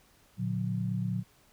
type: chord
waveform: sine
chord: Bb augmented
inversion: none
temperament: just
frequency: 116.54 / 145.68 / 182.1 Hz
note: Bb2 / D3 / F#3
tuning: 0 / -14 / -27 cents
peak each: -32 / -37 / -32 dBFS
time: 0.37-1.24 s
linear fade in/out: 50 ms
effects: pink hiss -63 dBFS RMS until 1.52 s